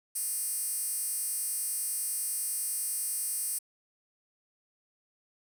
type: tone with high-pass filter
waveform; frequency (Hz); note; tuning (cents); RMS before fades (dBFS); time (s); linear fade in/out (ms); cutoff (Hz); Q
10% pulse; 350; F4; +4; -33; 0.15-3.59; 10; 9500; 4.3
effects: 10-bit